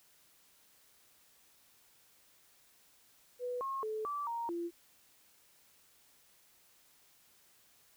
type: tone with pitch steps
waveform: sine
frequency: 493.6 / 1080 / 433.7 / 1160 / 932 / 342.4 Hz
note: B4 / C#6 / A4 / D6 / A#5 / F4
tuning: -1 / -45 / -25 / -22 / -1 / -34 cents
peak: -35 dBFS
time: 3.39-4.71 s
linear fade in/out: 50 ms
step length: 220 ms
effects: white hiss -66 dBFS RMS until 7.96 s